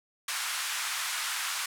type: band-pass noise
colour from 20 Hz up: pink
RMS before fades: -33 dBFS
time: 0.28-1.66 s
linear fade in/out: 5 ms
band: 1100 to 12000 Hz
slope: 24 dB/octave
effects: none